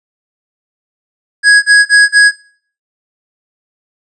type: tone bursts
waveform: square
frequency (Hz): 1661.2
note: G#6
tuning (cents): 0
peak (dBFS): -3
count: 4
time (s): 1.43-2.32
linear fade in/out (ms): 50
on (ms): 200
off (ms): 30
effects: noise-tail reverb RT60 0.5 s tail -20 dB re dry + resampled to 22050 Hz